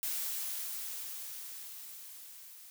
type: noise with level ramp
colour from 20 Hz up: blue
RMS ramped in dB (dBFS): -35 to -53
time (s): 0.03-2.7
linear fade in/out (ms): 0
effects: none